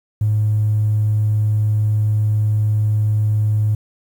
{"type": "tone", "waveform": "triangle", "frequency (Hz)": 106.5, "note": "G#2", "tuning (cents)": 44, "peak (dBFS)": -10, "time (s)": [0.21, 3.75], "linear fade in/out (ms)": 5, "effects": ["tanh soft clip ceiling -11 dBFS", "8-bit"]}